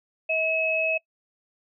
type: tone pair together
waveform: sine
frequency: 641 / 2572 Hz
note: E5 / E7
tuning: -49 / -43 cents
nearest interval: 2 octaves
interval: 2406 cents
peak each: -26 / -24 dBFS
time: 0.29-0.98 s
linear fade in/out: 10 ms
effects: noise-tail reverb RT60 0.1 s tail -23 dB re dry